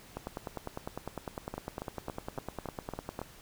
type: two click trains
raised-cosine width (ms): 1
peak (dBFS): -23 / -22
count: 7 / 31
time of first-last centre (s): 1.54-3.216 / 0.17-3.191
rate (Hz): 3.58 / 9.93
effects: pink hiss -54 dBFS RMS until 3.41 s